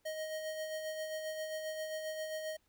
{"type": "tone with tremolo", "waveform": "square", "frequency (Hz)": 626, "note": "D#5", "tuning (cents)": 10, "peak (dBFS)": -37, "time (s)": [0.05, 2.57], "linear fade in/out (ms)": 10, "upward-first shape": "sine", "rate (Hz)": 7.5, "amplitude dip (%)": 40, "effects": ["pink hiss -75 dBFS RMS until 2.68 s"]}